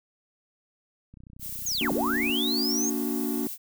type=click train; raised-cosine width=5 ms; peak=-35 dBFS; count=37; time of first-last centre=1.14-2.298 s; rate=31.1 Hz
type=noise; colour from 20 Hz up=violet; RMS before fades=-36 dBFS; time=1.39-3.58 s; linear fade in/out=50 ms
type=linear two-way sweep; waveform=sine; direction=down then up; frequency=6870 to 155.56 to 6650 Hz; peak=-26 dBFS; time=1.66-2.9 s; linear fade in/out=5 ms; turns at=1.92 s
type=chord; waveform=triangle; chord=Bb augmented; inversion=none; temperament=equal with one note detuned; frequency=233.1 / 288.6 / 370 Hz; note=Bb3 / D4 / F#4; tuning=0 / -30 / 0 cents; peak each=-28 / -28 / -32 dBFS; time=1.81-3.47 s; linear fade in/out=2 ms
effects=none